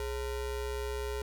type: ring-modulated tone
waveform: square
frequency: 240 Hz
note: B3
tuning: 49 cents flat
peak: -31 dBFS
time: 0-1.22 s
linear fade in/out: 2 ms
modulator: 178 Hz
effects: none